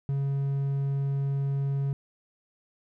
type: tone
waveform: triangle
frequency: 138.59 Hz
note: C#3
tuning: in tune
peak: -23 dBFS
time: 0.09-1.93 s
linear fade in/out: 0 ms
effects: none